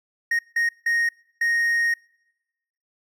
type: tone bursts at uneven times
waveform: triangle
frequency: 1864 Hz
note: A#6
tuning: 1 cent flat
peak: -17 dBFS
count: 4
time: 0.31-0.39 / 0.56-0.69 / 0.86-1.09 / 1.41-1.94 s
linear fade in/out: 5 ms
effects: noise-tail reverb RT60 1.0 s tail -26 dB re dry